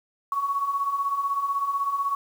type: beating tone pair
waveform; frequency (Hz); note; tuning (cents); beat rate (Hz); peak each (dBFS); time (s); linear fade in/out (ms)
sine; 1104 / 1120; C#6 / C#6; -7 / +18; 16; -31 / -24; 0.32-2.15; 2
effects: 8-bit